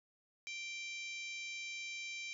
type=harmonic tone with a mistuned harmonic; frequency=784 Hz; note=G5; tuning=in tune; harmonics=3 / 4 / 5 / 6 / 7 / 8 / 9; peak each=-43 / -53 / -52 / -58 / -56 / -54 / -59 dBFS; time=0.47-2.33 s; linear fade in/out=0 ms; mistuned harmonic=7; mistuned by=-24 cents; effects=none